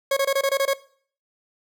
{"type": "tone bursts", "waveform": "40% pulse", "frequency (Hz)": 548, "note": "C#5", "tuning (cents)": -20, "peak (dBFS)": -17, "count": 8, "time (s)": [0.11, 0.735], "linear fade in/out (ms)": 5, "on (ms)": 58, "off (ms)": 23, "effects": ["noise-tail reverb RT60 0.5 s tail -19 dB re dry"]}